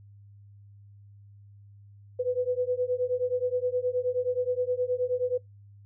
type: beating tone pair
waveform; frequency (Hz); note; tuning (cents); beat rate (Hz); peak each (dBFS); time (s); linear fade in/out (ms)
sine; 493.9 / 503.4; B4 / B4; 0 / +33; 9.5; -28; 2.19-5.38; 10
effects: noise-tail reverb RT60 0.2 s tail -26 dB re dry + added 101 Hz sine -49 dBFS peak until 5.85 s